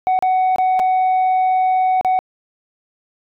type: tone with dropouts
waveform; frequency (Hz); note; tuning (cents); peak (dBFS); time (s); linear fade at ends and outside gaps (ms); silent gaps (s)
sine; 746; F#5; +14; -10; 0.07-2.19; 0; 0.19-0.225 / 0.56-0.584 / 0.793-0.798 / 2.011-2.048
effects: tanh soft clip ceiling -12 dBFS